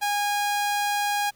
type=tone; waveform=sawtooth; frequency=820 Hz; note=G#5; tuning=22 cents flat; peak=-19 dBFS; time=0.01-1.31 s; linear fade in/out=20 ms; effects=pink hiss -60 dBFS RMS until 1.35 s